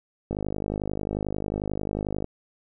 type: click train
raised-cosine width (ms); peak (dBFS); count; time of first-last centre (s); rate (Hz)
2; -15; 100; 0.31-2.244; 51.2
effects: none